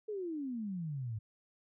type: exponential sweep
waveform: sine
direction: down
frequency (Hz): 440 to 103.83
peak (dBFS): -36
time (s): 0.08-1.19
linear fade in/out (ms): 10
effects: none